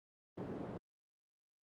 white band-pass noise, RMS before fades -44 dBFS, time 0.37-0.78 s, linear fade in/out 10 ms, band 130 to 390 Hz, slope 12 dB/octave, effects Opus 24 kbps

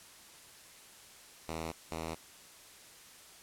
5% pulse tone pair in turn, 81.1 / 81.1 Hz, E2 / E2, -28 / -28 cents, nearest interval unison, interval 0 cents, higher neither, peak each -26 dBFS, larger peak neither, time 1.48-1.72 / 1.91-2.15 s, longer neither, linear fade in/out 10 ms, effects white hiss -55 dBFS RMS until 3.42 s + low-pass 11000 Hz 12 dB/octave

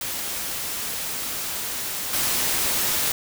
white noise with level steps, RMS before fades -29 / -23 dBFS, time 0.01-3.12 s, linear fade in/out 2 ms, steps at 2.13 s, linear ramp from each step 5 ms, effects none

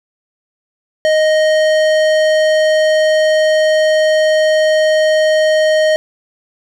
sine tone with tanh clipping, 622.3 Hz, D#5, in tune, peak -11 dBFS, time 1.05-5.96 s, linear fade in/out 0 ms, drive 17 dB, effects none

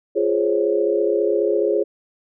sine chord, Db major seventh, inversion first, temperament just, 346.5 / 415.8 / 519.7 / 554.4 Hz, F4 / Ab4 / C5 / Db5, -14 / +2 / -12 / 0 cents, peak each -22 / -19 / -25 / -23 dBFS, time 0.15-1.84 s, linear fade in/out 20 ms, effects none

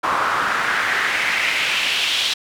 pink noise with band-pass filter sweep, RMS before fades -20 dBFS, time 0.03-2.34 s, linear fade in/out 10 ms, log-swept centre 1100 to 3500 Hz, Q 2.7, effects none

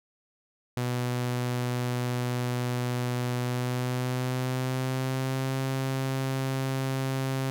sawtooth tone with pitch glide, 123.47 to 133.1 Hz, B2 to C3, 0 to +30 cents, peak -23 dBFS, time 0.77-7.5 s, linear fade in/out 0 ms, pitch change +130 cents, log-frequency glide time 3.39-5.58 s, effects none

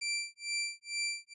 20% pulse tone with tremolo, 2349 Hz, D7, in tune, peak -26 dBFS, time 0.01-1.34 s, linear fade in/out 10 ms, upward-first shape sine, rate 2.2 Hz, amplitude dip 100%, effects resampled to 24000 Hz

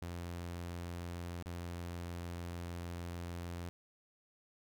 sawtooth tone with dropouts, 86.6 Hz, F2, 14 cents flat, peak -37 dBFS, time 0.02-3.69 s, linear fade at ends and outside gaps 0 ms, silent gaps 1.425-1.459 s, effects none

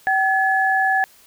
sine tone pair together, 766.8 / 1706 Hz, G5 / G#6, -38 / +46 cents, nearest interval octave + major second, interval 1384 cents, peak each -18 dBFS, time 0.07-1.04 s, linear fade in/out 0 ms, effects white hiss -51 dBFS RMS until 1.26 s

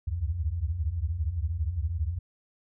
sine tone cluster, 69.4 / 74.5 / 86.8 Hz, C#2 / D2 / F2, +3 / +25 / -10 cents, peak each -33 / -33 / -29 dBFS, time 0.07-2.19 s, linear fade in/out 10 ms, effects none

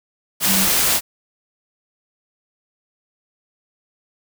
sine tone in noise, 192.2 Hz, G3, 34 cents flat, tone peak -21 dBFS, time 0.45-0.68 s, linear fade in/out 50 ms, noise white, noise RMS -17 dBFS, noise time 0.4-1.01 s, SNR -7 dB, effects none

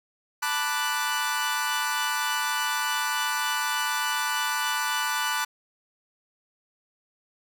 sawtooth chord, B minor seventh, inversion third, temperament equal, 880 / 987.8 / 1174.7 / 1480 Hz, A5 / B5 / D6 / F#6, 0 / 0 / 0 / 0 cents, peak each -28 / -28 / -28 / -25 dBFS, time 0.42-5.45 s, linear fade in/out 10 ms, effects none

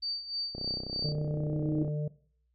sine tone with tremolo, 4611 Hz, D8, 33 cents flat, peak -30 dBFS, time 0.02-1.13 s, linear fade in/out 10 ms, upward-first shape sine, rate 3.3 Hz, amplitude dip 75%
click train, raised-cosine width 2 ms, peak -26 dBFS, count 43, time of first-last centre 0.55-1.879 s, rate 31.6 Hz
sine tone with exponential growth, 309.4 Hz, D#4, 10 cents flat, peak -27 dBFS, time 0.68-1.83 s, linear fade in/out 2 ms, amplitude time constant 250 ms
harmonic tone, 149.7 Hz, D3, 33 cents sharp, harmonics 1 / 3 / 4, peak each -30 / -40 / -42 dBFS, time 1.04-2.08 s, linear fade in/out 5 ms
effects noise-tail reverb RT60 0.5 s tail -18 dB re dry + added 60 Hz sine -70 dBFS peak until 2.54 s

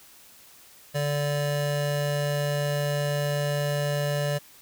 square tone pair together, 145.3 / 581.2 Hz, D3 / D5, -18 / -18 cents, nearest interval 2 octaves, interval 2400 cents, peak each -27 / -29 dBFS, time 0.94-4.39 s, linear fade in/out 20 ms, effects white hiss -52 dBFS RMS until 4.61 s

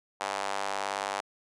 square tone with high-pass filter, 49.47 Hz, G1, 17 cents sharp, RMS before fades -33 dBFS, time 0.2-1.21 s, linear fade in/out 10 ms, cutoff 780 Hz, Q 1.9, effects resampled to 22050 Hz

